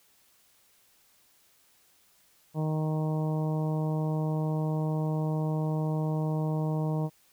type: harmonic tone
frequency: 155.56 Hz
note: D#3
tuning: in tune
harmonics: 1 / 2 / 3 / 4 / 5 / 6 / 7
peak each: -27 / -36 / -38 / -39 / -43 / -43 / -49 dBFS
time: 2.54-7.1 s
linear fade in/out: 50 ms
effects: white hiss -64 dBFS RMS until 7.32 s